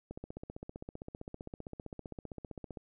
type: click train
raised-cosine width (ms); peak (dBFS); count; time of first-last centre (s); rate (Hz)
2; -29; 42; 0.11-2.772; 15.4
effects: none